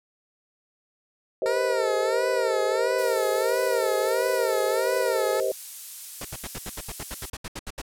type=chord; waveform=sine; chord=C minor seventh; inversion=second; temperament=just; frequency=392.4 / 470.9 / 523.3 / 627.9 Hz; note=G4 / Bb4 / C5 / Eb5; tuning=+2 / +18 / 0 / +16 cents; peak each=-29 / -30 / -26 / -29 dBFS; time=1.42-5.52 s; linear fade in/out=2 ms
type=tone with vibrato; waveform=15% pulse; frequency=458 Hz; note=A#4; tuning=31 cents flat; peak=-21 dBFS; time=1.46-5.4 s; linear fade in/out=0 ms; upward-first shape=sine; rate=1.5 Hz; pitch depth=140 cents each way
type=noise; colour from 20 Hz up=violet; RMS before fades=-33 dBFS; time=2.98-7.3 s; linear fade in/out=5 ms
type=noise bursts; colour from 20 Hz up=pink; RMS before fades=-34 dBFS; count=15; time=6.21-7.817 s; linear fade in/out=5 ms; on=39 ms; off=73 ms
effects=low-pass 11000 Hz 12 dB/octave